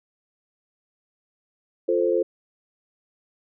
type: chord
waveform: sine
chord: F major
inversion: none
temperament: equal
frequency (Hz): 349.2 / 440 / 523.3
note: F4 / A4 / C5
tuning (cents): 0 / 0 / 0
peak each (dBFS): -23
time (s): 1.88-2.23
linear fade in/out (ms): 10
effects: none